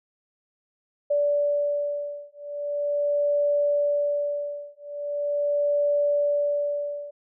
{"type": "beating tone pair", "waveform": "sine", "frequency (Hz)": [580, 580.41], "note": ["D5", "D5"], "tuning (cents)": [-22, -21], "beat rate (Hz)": 0.41, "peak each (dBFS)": -25, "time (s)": [1.1, 7.11], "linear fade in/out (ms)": 10, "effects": []}